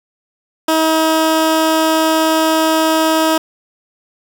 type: tone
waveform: 15% pulse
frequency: 318.9 Hz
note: D#4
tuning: 43 cents sharp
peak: -5 dBFS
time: 0.68-3.38 s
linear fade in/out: 5 ms
effects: 7-bit